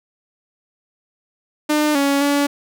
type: tone with pitch steps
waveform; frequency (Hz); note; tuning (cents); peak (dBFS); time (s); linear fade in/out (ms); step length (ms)
sawtooth; 301.2 / 280 / 285.4; D4 / C#4 / D4; +44 / +18 / -49; -11; 1.69-2.47; 10; 260
effects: none